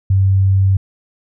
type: tone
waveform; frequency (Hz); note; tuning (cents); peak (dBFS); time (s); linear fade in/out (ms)
sine; 96.4; G2; -28; -9; 0.1-0.77; 5
effects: none